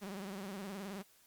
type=tone with vibrato; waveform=sawtooth; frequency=196 Hz; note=G3; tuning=in tune; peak=-38 dBFS; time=0.01-1.03 s; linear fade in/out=20 ms; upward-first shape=sine; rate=19 Hz; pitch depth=100 cents each way; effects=white hiss -66 dBFS RMS until 1.26 s + Opus 48 kbps